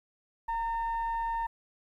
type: tone with frequency modulation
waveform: sine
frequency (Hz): 920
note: A#5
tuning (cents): -23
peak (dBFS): -28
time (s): 0.48-1.47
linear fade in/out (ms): 10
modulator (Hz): 885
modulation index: 0.41
effects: tanh soft clip ceiling -24 dBFS + 11-bit